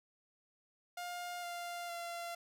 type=tone with pitch steps; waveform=sawtooth; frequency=707 / 696.9 / 686.9 Hz; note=F5 / F5 / F5; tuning=+21 / -4 / -29 cents; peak=-37 dBFS; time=0.97-2.35 s; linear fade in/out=5 ms; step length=460 ms; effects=none

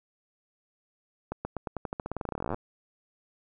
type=accelerating click train; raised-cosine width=1 ms; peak=-18 dBFS; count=28; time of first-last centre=1.32-2.544 s; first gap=130 ms; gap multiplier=0.9; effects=none

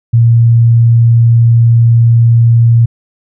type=tone; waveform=sine; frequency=116.54 Hz; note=A#2; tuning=in tune; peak=-3 dBFS; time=0.13-2.86 s; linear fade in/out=10 ms; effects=none

